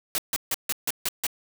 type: noise bursts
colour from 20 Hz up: white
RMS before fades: -26 dBFS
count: 7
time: 0.15-1.267 s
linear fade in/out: 0 ms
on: 31 ms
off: 150 ms
effects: none